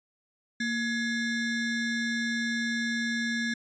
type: ring-modulated tone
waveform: square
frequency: 955 Hz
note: A#5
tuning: 42 cents sharp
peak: -25 dBFS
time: 0.6-3.54 s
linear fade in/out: 5 ms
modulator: 725 Hz
effects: resampled to 16000 Hz